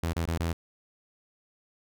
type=tone with dropouts; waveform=sawtooth; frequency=83.3 Hz; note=E2; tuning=19 cents sharp; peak=-23 dBFS; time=0.03-0.53 s; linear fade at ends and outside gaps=5 ms; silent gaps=0.133-0.163 / 0.256-0.275 / 0.378-0.398 s; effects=none